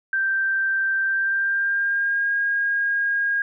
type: tone with pitch glide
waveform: sine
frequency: 1568 to 1628 Hz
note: G6 to G#6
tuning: 0 to -35 cents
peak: -19 dBFS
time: 0.13-3.42 s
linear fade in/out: 2 ms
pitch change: +65 cents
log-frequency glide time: 1.04-2.33 s
effects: none